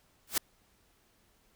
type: noise with exponential growth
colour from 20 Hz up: white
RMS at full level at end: -23 dBFS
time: 0.27-0.38 s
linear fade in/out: 5 ms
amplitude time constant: 22 ms
effects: pink hiss -68 dBFS RMS until 1.55 s